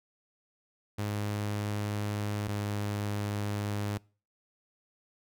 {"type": "tone pair in turn", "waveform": "sawtooth", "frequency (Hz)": [103.83, 103.05], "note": ["G#2", "G#2"], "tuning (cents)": [0, -13], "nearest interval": "unison", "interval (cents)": 13, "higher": "first", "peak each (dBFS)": -27, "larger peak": "neither", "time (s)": [[0.98, 2.48], [2.48, 3.98]], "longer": "neither", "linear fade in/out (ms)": 10, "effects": ["noise-tail reverb RT60 0.4 s tail -25 dB re dry"]}